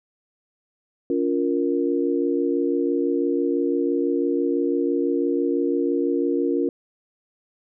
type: chord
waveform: sine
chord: Bb minor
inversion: first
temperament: equal with one note detuned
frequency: 283.2 / 349.2 / 466.2 Hz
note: Db4 / F4 / Bb4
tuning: +37 / 0 / 0 cents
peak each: -23 / -23 / -25 dBFS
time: 1.1-6.69 s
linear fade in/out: 2 ms
effects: none